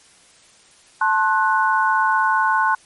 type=chord; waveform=sine; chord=F# diminished; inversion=first; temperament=equal with one note detuned; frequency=880 / 1064.8 / 1480 Hz; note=A5 / C6 / F#6; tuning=0 / +30 / 0 cents; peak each=-19 dBFS; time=1.01-2.75 s; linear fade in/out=5 ms; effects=white hiss -51 dBFS RMS until 2.85 s + MP3 48 kbps